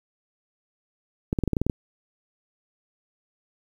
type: clicks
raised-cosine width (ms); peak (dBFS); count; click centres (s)
3; -10; 9; 1.329 / 1.388 / 1.437 / 1.477 / 1.533 / 1.568 / 1.616 / 1.666 / 1.698
effects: 8-bit